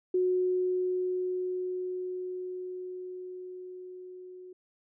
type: tone with level ramp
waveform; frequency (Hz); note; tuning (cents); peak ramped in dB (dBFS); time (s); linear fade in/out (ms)
sine; 366; F#4; -19; -23 to -44; 0.14-4.53; 5
effects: none